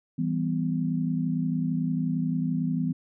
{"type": "chord", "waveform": "sine", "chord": "E minor", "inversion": "none", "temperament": "equal with one note detuned", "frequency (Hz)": [164.81, 196, 251.3], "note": ["E3", "G3", "B3"], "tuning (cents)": [0, 0, 30], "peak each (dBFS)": [-27, -32, -28], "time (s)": [0.18, 2.93], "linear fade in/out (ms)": 10, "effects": []}